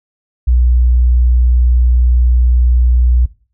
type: tone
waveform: sine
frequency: 61 Hz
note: B1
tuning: 21 cents flat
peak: -7 dBFS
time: 0.47-3.26 s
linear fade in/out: 10 ms
effects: noise-tail reverb RT60 0.4 s tail -18 dB re dry